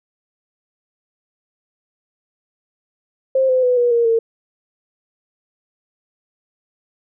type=tone with pitch steps; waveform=sine; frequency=528 / 512.7 / 497.8 / 483.3 / 469.3 / 455.7 Hz; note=C5 / C5 / B4 / B4 / A#4 / A#4; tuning=+16 / -35 / +14 / -38 / +12 / -39 cents; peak=-12 dBFS; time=3.35-4.19 s; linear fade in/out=5 ms; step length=140 ms; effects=none